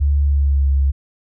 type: tone with pitch glide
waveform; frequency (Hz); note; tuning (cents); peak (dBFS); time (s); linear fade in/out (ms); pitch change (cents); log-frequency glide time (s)
sine; 71.4 to 68.77; D2 to C#2; -48 to -13; -12; 0-0.92; 20; -65; 0.23-0.7
effects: none